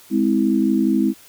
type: chord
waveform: sine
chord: Ab augmented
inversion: none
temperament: just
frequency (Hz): 207.7 / 259.6 / 324.5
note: Ab3 / C4 / E4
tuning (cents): 0 / -13 / -27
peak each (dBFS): -19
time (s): 0.1-1.14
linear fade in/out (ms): 50
effects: white hiss -47 dBFS RMS until 1.28 s

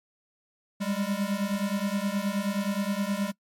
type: beating tone pair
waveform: square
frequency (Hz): 196 / 205.5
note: G3 / G#3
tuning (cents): 0 / -18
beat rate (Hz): 9.5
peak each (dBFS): -30 / -30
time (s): 0.8-3.32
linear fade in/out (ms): 20
effects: noise-tail reverb RT60 0.1 s tail -23 dB re dry + MP3 64 kbps

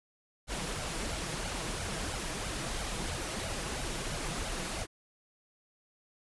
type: noise with flanger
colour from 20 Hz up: pink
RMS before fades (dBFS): -36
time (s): 0.47-4.87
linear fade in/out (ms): 50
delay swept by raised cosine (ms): 1.3 to 6.3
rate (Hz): 3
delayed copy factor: +0.65
effects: resampled to 24000 Hz

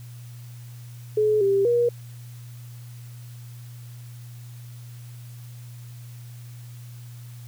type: tone with pitch steps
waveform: sine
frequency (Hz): 426.7 / 394.5 / 477.4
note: G#4 / G4 / A#4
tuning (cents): +47 / +11 / +41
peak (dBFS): -17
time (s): 1.17-1.89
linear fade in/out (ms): 5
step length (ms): 240
effects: added 120 Hz sine -38 dBFS peak until 7.47 s + white hiss -53 dBFS RMS until 7.47 s

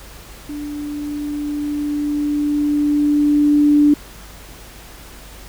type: tone with level ramp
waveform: sine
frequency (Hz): 293.7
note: D4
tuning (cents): 0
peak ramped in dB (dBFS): -25 to -8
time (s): 0.49-3.94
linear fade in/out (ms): 5
effects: added 50 Hz sine -40 dBFS peak until 5.48 s + pink hiss -40 dBFS RMS until 5.48 s

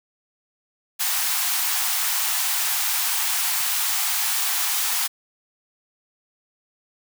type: high-pass noise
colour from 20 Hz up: white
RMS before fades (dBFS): -23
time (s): 0.99-5.08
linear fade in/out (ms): 20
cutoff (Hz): 710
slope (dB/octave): 96
effects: none

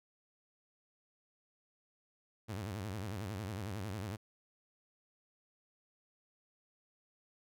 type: tone with vibrato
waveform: sawtooth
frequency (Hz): 101.1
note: G#2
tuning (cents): -46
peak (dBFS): -35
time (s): 2.48-4.17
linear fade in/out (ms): 20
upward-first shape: sine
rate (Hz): 11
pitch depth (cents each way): 190
effects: none

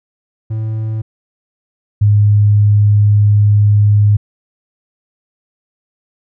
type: tone pair in turn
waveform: triangle / sine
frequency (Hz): 110 / 103.75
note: A2 / G#2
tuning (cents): 0 / -1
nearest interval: minor second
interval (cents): 101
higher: first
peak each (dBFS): -14 / -6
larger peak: second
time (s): 0.5-1.02 / 2.01-4.17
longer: second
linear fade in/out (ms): 10
effects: none

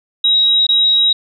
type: tone with dropouts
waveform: sine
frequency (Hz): 3824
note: A#7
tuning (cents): +43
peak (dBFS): -9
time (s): 0.24-1.13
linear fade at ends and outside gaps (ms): 5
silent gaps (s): 0.668-0.689
effects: none

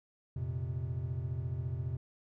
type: chord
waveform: triangle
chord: F suspended fourth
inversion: none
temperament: just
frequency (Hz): 87.31 / 116.41 / 130.96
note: F2 / Bb2 / C3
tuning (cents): 0 / -2 / +2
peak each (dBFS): -37 / -37 / -35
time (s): 0.36-1.97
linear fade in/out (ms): 5
effects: none

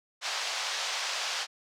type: band-pass noise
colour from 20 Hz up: white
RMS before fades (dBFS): -33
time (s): 0.21-1.47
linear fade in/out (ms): 50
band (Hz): 590 to 5800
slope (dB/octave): 24
effects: none

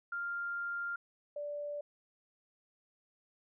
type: tone pair in turn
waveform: sine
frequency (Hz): 1396.9 / 584.3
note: F6 / D5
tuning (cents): 0 / -9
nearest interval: octave + minor third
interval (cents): 1509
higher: first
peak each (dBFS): -35 / -37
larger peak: first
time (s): 0.12-0.96 / 1.36-1.81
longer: first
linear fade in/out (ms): 5
effects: none

